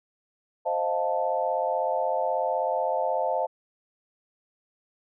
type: chord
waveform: sine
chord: F dominant seventh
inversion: second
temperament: equal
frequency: 523.3 / 622.3 / 698.5 / 880 Hz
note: C5 / Eb5 / F5 / A5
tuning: 0 / 0 / 0 / 0 cents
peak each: -29 dBFS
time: 0.65-3.47 s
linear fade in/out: 20 ms
effects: none